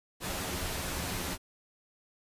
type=noise with comb filter; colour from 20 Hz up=pink; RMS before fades=-35 dBFS; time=0.2-1.38 s; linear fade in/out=50 ms; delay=11 ms; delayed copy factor=+0.5; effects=resampled to 32000 Hz